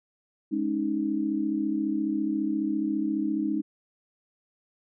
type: chord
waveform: sine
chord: Ab suspended fourth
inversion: none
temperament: just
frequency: 207.7 / 276.9 / 311.5 Hz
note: Ab3 / Db4 / Eb4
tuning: 0 / -2 / +2 cents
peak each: -31 / -30 / -27 dBFS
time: 0.51-3.62 s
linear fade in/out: 20 ms
effects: none